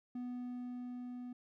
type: tone with level ramp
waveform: triangle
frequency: 246.9 Hz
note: B3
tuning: in tune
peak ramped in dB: -37 to -41 dBFS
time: 0.15-1.33 s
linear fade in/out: 5 ms
effects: none